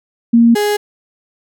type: tone pair in turn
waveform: sine / 35% pulse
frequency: 233.1 / 415.3 Hz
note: A#3 / G#4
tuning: 0 / 0 cents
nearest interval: minor seventh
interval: 1000 cents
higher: second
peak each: -5 / -11 dBFS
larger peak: first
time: 0.33-0.55 / 0.55-0.77 s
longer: neither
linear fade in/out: 10 ms
effects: none